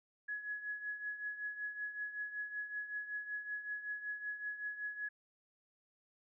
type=tone with tremolo; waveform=sine; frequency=1685 Hz; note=G#6; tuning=25 cents sharp; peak=-36 dBFS; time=0.28-5.09 s; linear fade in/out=10 ms; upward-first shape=triangle; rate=5.3 Hz; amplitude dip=75%; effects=none